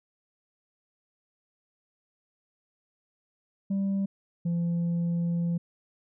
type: tone pair in turn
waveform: sine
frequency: 196 / 170.83 Hz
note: G3 / F3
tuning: 0 / -38 cents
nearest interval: major second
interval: 238 cents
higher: first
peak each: -22 dBFS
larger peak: neither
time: 3.7-4.06 / 4.45-5.58 s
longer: second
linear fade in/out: 10 ms
effects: tanh soft clip ceiling -24 dBFS